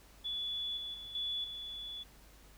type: tone with level steps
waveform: sine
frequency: 3432 Hz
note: A7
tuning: 44 cents flat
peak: -35 / -39 / -44 / -34 / -41 dBFS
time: 0.24-2.04 s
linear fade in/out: 20 ms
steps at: 0.77 / 0.94 / 1.15 / 1.44 s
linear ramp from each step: 2 ms
effects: added 50 Hz sine -59 dBFS peak until 2.57 s + pink hiss -61 dBFS RMS until 2.57 s